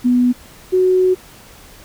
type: tone pair in turn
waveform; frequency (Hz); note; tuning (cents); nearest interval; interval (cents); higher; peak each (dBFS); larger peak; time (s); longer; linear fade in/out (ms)
sine; 246.9 / 369.9; B3 / F#4; 0 / 0; perfect fifth; 700; second; -10; neither; 0.04-0.33 / 0.72-1.15; second; 20
effects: pink hiss -42 dBFS RMS until 1.84 s